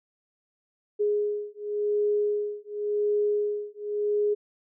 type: beating tone pair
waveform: sine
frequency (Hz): 415.3 / 416.21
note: G#4 / G#4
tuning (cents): 0 / +4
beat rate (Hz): 0.91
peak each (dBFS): -27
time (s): 0.99-4.35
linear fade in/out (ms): 20
effects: none